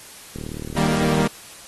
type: click train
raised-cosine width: 3 ms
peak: -19 dBFS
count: 35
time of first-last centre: 0.36-1.252 s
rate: 38.1 Hz
type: chord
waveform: sawtooth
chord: Eb major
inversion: none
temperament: equal with one note detuned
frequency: 155.56 / 196 / 233.8 Hz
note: Eb3 / G3 / Bb3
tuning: 0 / 0 / +5 cents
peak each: -19 dBFS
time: 0.76-1.28 s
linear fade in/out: 10 ms
effects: white hiss -42 dBFS RMS until 1.67 s + AAC 32 kbps